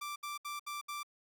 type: tone bursts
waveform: sawtooth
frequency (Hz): 1174.7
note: D6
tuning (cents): 0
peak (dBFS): -35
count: 5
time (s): 0.01-1.032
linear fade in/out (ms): 10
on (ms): 150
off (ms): 68
effects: none